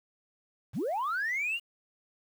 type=linear sweep; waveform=sine; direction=up; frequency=74 to 2897 Hz; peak=-27 dBFS; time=0.73-1.6 s; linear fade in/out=50 ms; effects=tanh soft clip ceiling -26 dBFS + 9-bit